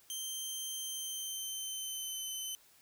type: tone with pitch glide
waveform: 15% pulse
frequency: 3136 to 3054 Hz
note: G7 to G7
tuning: 0 to -46 cents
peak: -31 dBFS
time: 0.1-2.55 s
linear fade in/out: 0 ms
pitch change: -46 cents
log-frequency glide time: 0.79-2.31 s
effects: white hiss -64 dBFS RMS until 2.81 s